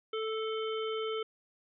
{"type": "harmonic tone", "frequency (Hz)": 440, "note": "A4", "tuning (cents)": 0, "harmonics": [1, 3, 5, 7, 8], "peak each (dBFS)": [-33, -40, -47, -42, -54], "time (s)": [0.13, 1.23], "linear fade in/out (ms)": 5, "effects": []}